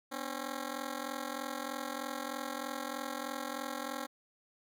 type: ring-modulated tone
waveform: 10% pulse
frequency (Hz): 270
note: C#4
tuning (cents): -45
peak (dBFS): -26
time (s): 0.11-4.07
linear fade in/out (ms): 20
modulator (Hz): 21.6
effects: none